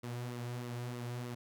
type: tone with flanger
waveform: sawtooth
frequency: 121.5 Hz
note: B2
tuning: 28 cents flat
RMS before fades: -41 dBFS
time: 0.03-1.35 s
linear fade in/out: 10 ms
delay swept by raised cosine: 1.2 to 4.7 ms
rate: 3.2 Hz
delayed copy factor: -0.5
effects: none